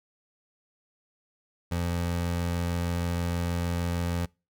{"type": "tone", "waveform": "25% pulse", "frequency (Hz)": 86.4, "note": "F2", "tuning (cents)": -18, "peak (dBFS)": -23, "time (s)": [1.71, 4.26], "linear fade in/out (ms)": 10, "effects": ["noise-tail reverb RT60 0.3 s tail -26 dB re dry"]}